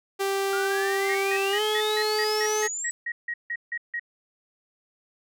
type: tone with pitch glide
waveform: sawtooth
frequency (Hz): 392 to 427.5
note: G4 to A4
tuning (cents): 0 to -50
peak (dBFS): -20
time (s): 0.19-2.68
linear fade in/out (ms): 20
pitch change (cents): +150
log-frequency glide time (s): 1.5-1.62
type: exponential sweep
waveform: sine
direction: up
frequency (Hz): 1396.9 to 7902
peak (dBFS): -29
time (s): 0.53-2.91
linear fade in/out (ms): 0
type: tone bursts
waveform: sine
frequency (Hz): 1892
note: A#6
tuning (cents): +25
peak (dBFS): -27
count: 14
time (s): 1.09-3.996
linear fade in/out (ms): 5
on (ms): 59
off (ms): 160
effects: none